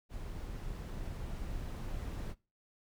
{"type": "noise with level ramp", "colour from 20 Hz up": "brown", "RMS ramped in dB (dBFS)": [-42, -39], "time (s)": [0.09, 2.35], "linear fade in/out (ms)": 50, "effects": ["noise-tail reverb RT60 0.3 s tail -22 dB re dry"]}